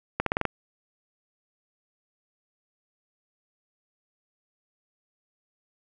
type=accelerating click train; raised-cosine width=0.5 ms; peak=-9 dBFS; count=6; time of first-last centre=0.2-0.453 s; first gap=63 ms; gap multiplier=0.89; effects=none